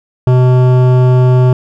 triangle tone with hard clipping, 126.5 Hz, B2, 42 cents sharp, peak -7 dBFS, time 0.27-1.53 s, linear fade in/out 2 ms, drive 18 dB, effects none

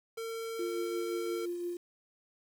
square tone, 453.7 Hz, A#4, 47 cents flat, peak -37 dBFS, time 0.17-1.46 s, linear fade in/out 10 ms
sine tone with tremolo, 349.2 Hz, F4, in tune, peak -32 dBFS, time 0.59-1.77 s, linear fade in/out 5 ms, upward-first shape triangle, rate 5.8 Hz, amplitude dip 40%
effects 9-bit

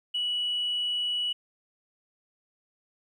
sine tone, 2940 Hz, F#7, 12 cents flat, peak -25 dBFS, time 0.14-1.33 s, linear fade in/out 10 ms, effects tanh soft clip ceiling -22 dBFS + 11-bit

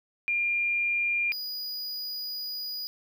sine / square tone pair in turn, 2400 / 4918 Hz, D7 / D#8, +37 / -21 cents, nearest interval octave, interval 1242 cents, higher second, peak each -24 / -33 dBFS, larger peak first, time 0.28-1.32 / 1.32-2.87 s, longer second, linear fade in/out 0 ms, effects 11-bit

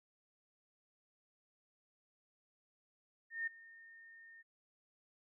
sine tone with ADSR envelope, 1827 Hz, A#6, 35 cents flat, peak -34 dBFS, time 3.3-4.43 s, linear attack 170 ms, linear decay 9 ms, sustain -21 dB, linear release 24 ms, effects none

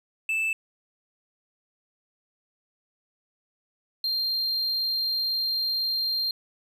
triangle tone pair in turn, 2637 / 4186 Hz, E7 / C8, 0 / 0 cents, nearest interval minor sixth, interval 800 cents, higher second, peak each -22 / -23 dBFS, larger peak first, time 0.29-0.53 / 4.04-6.31 s, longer second, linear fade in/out 2 ms, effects none

